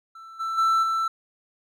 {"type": "tone with level steps", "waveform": "triangle", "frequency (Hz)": 1331, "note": "E6", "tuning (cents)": 16, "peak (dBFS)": [-39, -24, -16, -20], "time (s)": [0.15, 1.08], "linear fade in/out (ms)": 5, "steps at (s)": [0.39, 0.57, 0.82], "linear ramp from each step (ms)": 20, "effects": []}